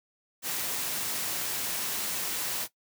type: noise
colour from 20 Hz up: white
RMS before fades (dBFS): -32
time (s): 0.42-2.68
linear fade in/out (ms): 50
effects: noise-tail reverb RT60 0.1 s tail -17 dB re dry + high-pass 100 Hz 12 dB/octave

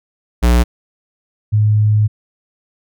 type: tone pair in turn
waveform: square / sine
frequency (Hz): 60 / 106.29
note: B1 / G#2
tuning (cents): -49 / +41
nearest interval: minor seventh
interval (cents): 990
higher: second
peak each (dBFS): -9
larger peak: neither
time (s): 0.42-0.64 / 1.52-2.08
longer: second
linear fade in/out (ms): 20
effects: none

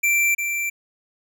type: tone with echo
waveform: square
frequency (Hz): 2349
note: D7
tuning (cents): 0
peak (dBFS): -17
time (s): 0.03-0.35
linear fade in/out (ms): 10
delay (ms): 350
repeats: 1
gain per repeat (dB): -6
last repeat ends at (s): 0.7
effects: none

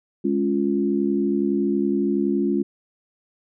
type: chord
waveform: sine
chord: Db major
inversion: second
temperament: equal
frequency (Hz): 207.7 / 277.2 / 349.2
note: Ab3 / Db4 / F4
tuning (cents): 0 / 0 / 0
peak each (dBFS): -23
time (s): 0.24-2.63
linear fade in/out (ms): 10
effects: none

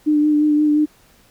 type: tone with vibrato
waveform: sine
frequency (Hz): 299.9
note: D4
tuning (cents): +36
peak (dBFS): -12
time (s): 0.06-0.86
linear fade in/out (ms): 20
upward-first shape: sine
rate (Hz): 5.7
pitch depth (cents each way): 21
effects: pink hiss -53 dBFS RMS until 1.3 s

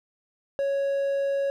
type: tone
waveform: triangle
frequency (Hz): 554.4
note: C#5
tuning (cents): 0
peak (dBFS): -21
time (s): 0.59-1.5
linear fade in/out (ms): 0
effects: none

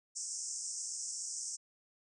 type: band-pass noise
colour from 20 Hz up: white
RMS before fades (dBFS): -41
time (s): 0.15-1.57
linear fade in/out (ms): 20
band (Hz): 5300 to 8600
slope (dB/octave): 96
effects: none

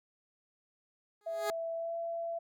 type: tone with exponential growth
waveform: 15% pulse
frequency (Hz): 415.3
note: G#4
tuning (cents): 0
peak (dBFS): -24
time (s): 1.21-1.5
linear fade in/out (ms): 1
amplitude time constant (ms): 62
type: tone with pitch glide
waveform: sine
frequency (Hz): 662 to 672.4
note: E5 to E5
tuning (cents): +7 to +34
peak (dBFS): -34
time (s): 1.26-2.39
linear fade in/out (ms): 10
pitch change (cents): +27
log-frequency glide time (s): 1.75-1.95
effects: none

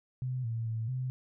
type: tone with pitch steps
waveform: sine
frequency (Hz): 127.6 / 114.4 / 112.3 / 128.4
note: C3 / A#2 / A2 / C3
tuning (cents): -43 / -32 / +36 / -32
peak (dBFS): -31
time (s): 0.22-1.1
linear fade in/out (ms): 0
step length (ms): 220
effects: none

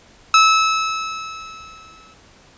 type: tone with exponential decay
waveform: sawtooth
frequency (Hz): 1300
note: E6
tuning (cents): -24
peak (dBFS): -4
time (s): 0.34-2.14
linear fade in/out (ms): 2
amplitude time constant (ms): 390
effects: pink hiss -49 dBFS RMS until 2.57 s + resampled to 16000 Hz

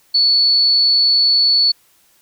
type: tone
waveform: sine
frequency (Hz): 4435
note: C#8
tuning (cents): 0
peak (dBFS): -10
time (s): 0.14-1.72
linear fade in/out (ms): 10
effects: white hiss -55 dBFS RMS until 2.21 s

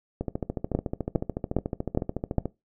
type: two click trains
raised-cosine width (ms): 2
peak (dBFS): -15 / -9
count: 32 / 5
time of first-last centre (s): 0.21-2.456 / 0.75-2.383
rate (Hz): 13.8 / 2.45
effects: noise-tail reverb RT60 0.2 s tail -19 dB re dry

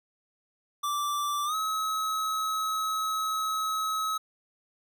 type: tone with pitch glide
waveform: square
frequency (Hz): 1170 to 1283.3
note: D6 to E6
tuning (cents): -7 to -47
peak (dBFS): -28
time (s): 0.83-4.18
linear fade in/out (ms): 10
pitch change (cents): +160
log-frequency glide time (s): 1.45-1.55
effects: none

